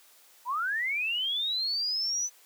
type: linear sweep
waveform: sine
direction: up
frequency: 913 to 6070 Hz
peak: -27 dBFS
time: 0.45-2.3 s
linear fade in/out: 50 ms
effects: white hiss -58 dBFS RMS until 2.45 s + high-pass 400 Hz 12 dB/octave